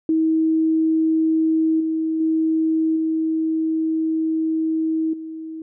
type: tone with level steps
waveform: sine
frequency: 319.7 Hz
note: D#4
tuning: 47 cents sharp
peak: -15 / -19 / -16 / -18 / -29 dBFS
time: 0.09-5.62 s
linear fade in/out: 2 ms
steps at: 1.8 / 2.2 / 2.96 / 5.13 s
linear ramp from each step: 5 ms
effects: none